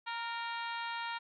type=harmonic tone with a mistuned harmonic; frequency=466.2 Hz; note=A#4; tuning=in tune; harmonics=2 / 3 / 4 / 5 / 6 / 7 / 8 / 9; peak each=-39 / -43 / -45 / -47 / -49 / -50 / -51 / -52 dBFS; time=0.06-1.19 s; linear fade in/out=20 ms; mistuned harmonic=4; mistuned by=-22 cents; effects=none